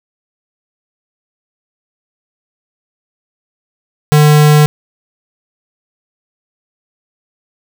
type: tone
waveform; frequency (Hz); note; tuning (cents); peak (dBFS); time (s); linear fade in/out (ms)
square; 150; D3; +37; -5; 4.12-4.66; 0
effects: none